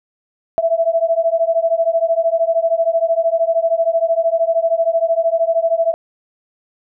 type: beating tone pair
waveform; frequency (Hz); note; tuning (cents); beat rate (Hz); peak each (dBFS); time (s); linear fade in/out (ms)
sine; 656 / 669; E5 / E5; -9 / +25; 13; -16; 0.58-5.94; 0
effects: none